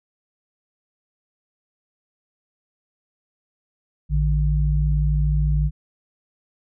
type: tone pair together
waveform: sine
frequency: 55.96 / 149.4 Hz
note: A1 / D3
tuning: +30 / +30 cents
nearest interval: octave + perfect fourth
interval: 1700 cents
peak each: -18 / -21 dBFS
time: 4.09-5.71 s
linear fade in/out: 50 ms
effects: none